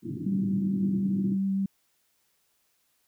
white band-pass noise, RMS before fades -35 dBFS, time 0.02-1.38 s, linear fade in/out 50 ms, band 100 to 350 Hz, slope 96 dB/octave
sine tone with vibrato, 194.3 Hz, G3, 15 cents flat, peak -24 dBFS, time 0.26-1.66 s, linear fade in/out 5 ms, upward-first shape sine, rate 6.9 Hz, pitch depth 10 cents each way
effects white hiss -71 dBFS RMS until 3.07 s

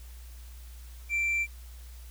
sine tone with tanh clipping, 2349 Hz, D7, in tune, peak -26 dBFS, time 1.09-1.47 s, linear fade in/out 50 ms, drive 2 dB, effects added 60 Hz sine -43 dBFS peak until 2.1 s + white hiss -56 dBFS RMS until 2.1 s

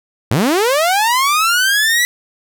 sawtooth linear sweep, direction up, 92.5 to 1975 Hz, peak -8 dBFS, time 0.31-2.05 s, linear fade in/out 0 ms, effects none

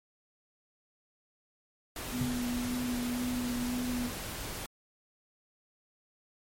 pink noise, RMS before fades -39 dBFS, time 1.96-4.66 s, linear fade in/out 2 ms
sine tone with vibrato, 245.7 Hz, B3, 9 cents flat, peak -31 dBFS, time 2.11-4.11 s, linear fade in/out 50 ms, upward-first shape sine, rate 1.9 Hz, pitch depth 16 cents each way
triangle tone with exponential decay, 130.7 Hz, C3, 1 cent flat, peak -24 dBFS, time 2.21-2.34 s, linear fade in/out 0 ms, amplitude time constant 28 ms
effects MP3 64 kbps

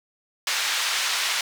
white band-pass noise, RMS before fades -25 dBFS, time 0.47-1.41 s, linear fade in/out 2 ms, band 1100 to 4700 Hz, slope 12 dB/octave, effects none

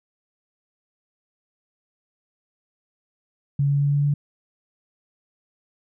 sine tone with pitch steps, 141.1 / 141.92 / 142.74 / 143.57 / 144.4 Hz, C#3 / C#3 / D3 / D3 / D3, +31 / +41 / -49 / -39 / -29 cents, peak -17 dBFS, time 3.59-4.14 s, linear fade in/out 5 ms, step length 110 ms, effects none

